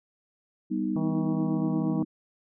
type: chord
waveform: sine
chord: G augmented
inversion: none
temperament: equal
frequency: 196 / 246.9 / 311.1 Hz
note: G3 / B3 / D#4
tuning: 0 / 0 / 0 cents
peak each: -30 / -31 / -29 dBFS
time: 0.7-2.05 s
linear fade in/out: 20 ms
type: harmonic tone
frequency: 159.8 Hz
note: D#3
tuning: 47 cents sharp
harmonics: 1 / 2 / 3 / 4 / 5 / 6 / 7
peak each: -30 / -36 / -40 / -42 / -44 / -46 / -47 dBFS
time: 0.96-2.03 s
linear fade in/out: 2 ms
effects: none